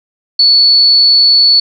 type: tone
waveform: sine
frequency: 4435 Hz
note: C#8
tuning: in tune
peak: -4 dBFS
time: 0.39-1.6 s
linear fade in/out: 5 ms
effects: none